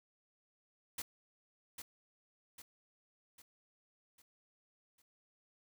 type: noise with echo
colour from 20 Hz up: white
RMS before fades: -41 dBFS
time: 0.98-1.02 s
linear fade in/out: 5 ms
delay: 800 ms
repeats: 5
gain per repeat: -6 dB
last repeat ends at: 5.02 s
effects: none